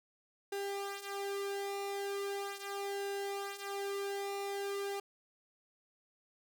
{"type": "tone with flanger", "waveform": "sawtooth", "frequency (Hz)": 398.5, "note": "G4", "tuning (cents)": 28, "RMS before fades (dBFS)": -39, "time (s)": [0.52, 5], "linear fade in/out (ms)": 5, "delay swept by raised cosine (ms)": [1.6, 4.4], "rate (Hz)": 0.39, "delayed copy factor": -0.7, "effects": []}